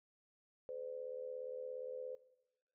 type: tone with amplitude modulation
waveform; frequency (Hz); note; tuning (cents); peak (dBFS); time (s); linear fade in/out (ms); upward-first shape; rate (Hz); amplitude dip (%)
sine; 509; C5; -48; -39; 0.69-2.15; 0; sine; 77.2; 80
effects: noise-tail reverb RT60 0.9 s tail -17 dB re dry